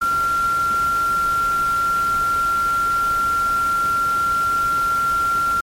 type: tone in noise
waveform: sine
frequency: 1375 Hz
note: F6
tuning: 27 cents flat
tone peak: -16 dBFS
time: 0.01-5.61 s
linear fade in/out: 10 ms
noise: pink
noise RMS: -33 dBFS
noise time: 0.01-5.61 s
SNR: +14 dB
effects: MP3 64 kbps